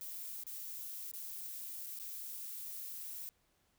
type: noise with dropouts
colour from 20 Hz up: violet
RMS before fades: -45 dBFS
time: 0.01-3.29 s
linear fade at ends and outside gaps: 0 ms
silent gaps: 0.436-0.467 / 1.114-1.136 / 1.862-1.866 / 1.989-1.998 s
effects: pink hiss -75 dBFS RMS until 3.78 s